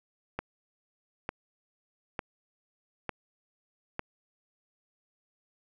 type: click train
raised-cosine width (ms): 0.5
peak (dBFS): -17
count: 5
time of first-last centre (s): 0.39-3.994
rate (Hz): 1.11
effects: none